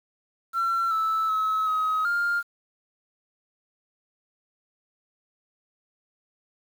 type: tone with pitch steps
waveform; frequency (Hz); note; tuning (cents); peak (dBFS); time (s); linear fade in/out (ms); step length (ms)
sine; 1355 / 1312 / 1289 / 1268 / 1403; E6 / E6 / E6 / D#6 / F6; +47 / -9 / -39 / +32 / +8; -20; 0.53-2.43; 50; 380
effects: tanh soft clip ceiling -20 dBFS + 8-bit